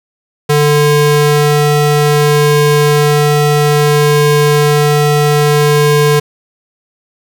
45% pulse ring-modulated tone, 295.4 Hz, D4, 10 cents sharp, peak -4 dBFS, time 0.49-6.2 s, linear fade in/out 10 ms, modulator 148 Hz, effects none

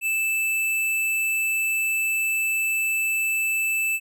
square tone, 2637 Hz, E7, in tune, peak -22 dBFS, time 0.01-4 s, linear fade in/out 50 ms, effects none

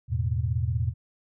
sine chord, E suspended fourth, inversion none, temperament equal with one note detuned, 82.41 / 107.3 / 123.47 Hz, E2 / A2 / B2, 0 / -43 / 0 cents, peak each -28 dBFS, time 0.08-0.94 s, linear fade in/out 50 ms, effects none

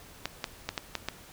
clicks, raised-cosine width 0.2 ms, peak -13 dBFS, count 6, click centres 0.256 / 0.442 / 0.69 / 0.778 / 0.953 / 1.086 s, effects pink hiss -51 dBFS RMS until 1.32 s

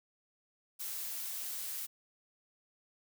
blue noise, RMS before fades -40 dBFS, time 0.79-1.87 s, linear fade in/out 20 ms, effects none

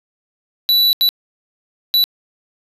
square tone bursts at uneven times, 3951 Hz, B7, in tune, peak -11 dBFS, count 3, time 0.69-0.93 / 1.01-1.09 / 1.94-2.04 s, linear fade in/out 0 ms, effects resampled to 32000 Hz + 8-bit

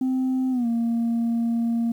sine tone with pitch glide, 259.2 to 232.3 Hz, C4 to A#3, -16 to -6 cents, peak -18 dBFS, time 0.01-1.92 s, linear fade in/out 5 ms, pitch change -190 cents, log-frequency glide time 0.51-0.67 s, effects tanh soft clip ceiling -19 dBFS + 9-bit

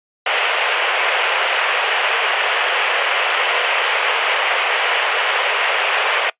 white band-pass noise, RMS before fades -18 dBFS, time 0.26-6.3 s, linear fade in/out 5 ms, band 440 to 3100 Hz, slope 48 dB/octave, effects noise-tail reverb RT60 0.1 s tail -22 dB re dry + resampled to 8000 Hz

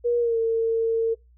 sine tone with pitch glide, 477.7 to 453.8 Hz, A#4 to A#4, +42 to -47 cents, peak -19 dBFS, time 0.04-1.15 s, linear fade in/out 20 ms, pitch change -89 cents, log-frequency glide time 0.19-0.38 s, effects noise-tail reverb RT60 0.2 s tail -22 dB re dry + added 60 Hz sine -52 dBFS peak until 1.37 s

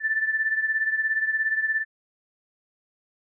sine beating tone pair, 1760 / 1777 Hz, A6 / A6, 0 / +17 cents, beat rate 17 Hz, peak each -23 / -28 dBFS, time 0-1.85 s, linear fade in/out 50 ms, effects none

